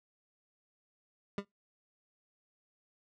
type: tone with exponential decay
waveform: 25% pulse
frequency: 200.3 Hz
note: G3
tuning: 38 cents sharp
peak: -27 dBFS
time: 1.38-1.45 s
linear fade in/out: 2 ms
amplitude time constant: 15 ms
effects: noise-tail reverb RT60 0.2 s tail -26 dB re dry + low-pass 4000 Hz 12 dB/octave